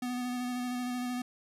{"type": "tone with vibrato", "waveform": "square", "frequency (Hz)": 247.6, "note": "B3", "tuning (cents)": 5, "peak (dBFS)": -33, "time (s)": [0.02, 1.22], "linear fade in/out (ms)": 5, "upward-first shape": "square", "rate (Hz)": 13, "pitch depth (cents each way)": 14, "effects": ["resampled to 32000 Hz"]}